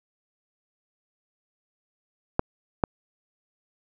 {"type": "clicks", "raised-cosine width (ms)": 1, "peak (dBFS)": -6, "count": 2, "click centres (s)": [2.394, 2.838], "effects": []}